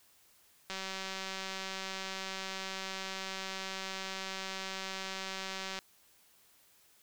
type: click train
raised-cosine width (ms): 0.2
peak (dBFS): -22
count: 973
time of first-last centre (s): 0.7-5.789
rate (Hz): 191
effects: white hiss -65 dBFS RMS until 7.02 s